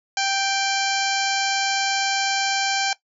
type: harmonic tone with a mistuned harmonic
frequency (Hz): 784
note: G5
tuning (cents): 0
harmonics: 1 / 2 / 3 / 4 / 5 / 6 / 7 / 8 / 9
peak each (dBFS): -24 / -27 / -29 / -30 / -31 / -32 / -32 / -33 / -34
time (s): 0.17-2.93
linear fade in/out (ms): 2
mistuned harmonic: 5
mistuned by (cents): +87
effects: noise-tail reverb RT60 0.1 s tail -17 dB re dry